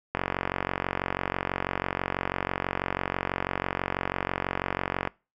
click train, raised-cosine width 0.5 ms, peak -11 dBFS, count 228, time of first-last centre 0.15-5.074 s, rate 46.1 Hz, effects noise-tail reverb RT60 0.3 s tail -23 dB re dry

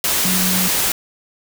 sine tone in noise, 184.7 Hz, F#3, 3 cents flat, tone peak -20 dBFS, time 0.25-0.68 s, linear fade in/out 2 ms, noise white, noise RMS -18 dBFS, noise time 0.04-0.92 s, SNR -5 dB, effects none

